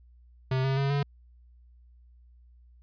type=tone with pitch steps; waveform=square; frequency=130.81 / 134.49 / 138.27 / 142.16 Hz; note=C3 / C3 / C#3 / C#3; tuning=0 / +48 / -4 / +44 cents; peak=-25 dBFS; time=0.51-1.03 s; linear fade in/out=5 ms; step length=130 ms; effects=added 60 Hz sine -53 dBFS peak until 2.82 s + resampled to 11025 Hz